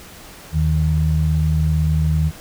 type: tone pair together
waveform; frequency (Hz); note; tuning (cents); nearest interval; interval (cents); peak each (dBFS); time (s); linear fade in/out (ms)
sine; 77.78 / 155.56; D#2 / D#3; 0 / 0; octave; 1200; -17; 0.52-2.32; 50
effects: pink hiss -40 dBFS RMS until 2.4 s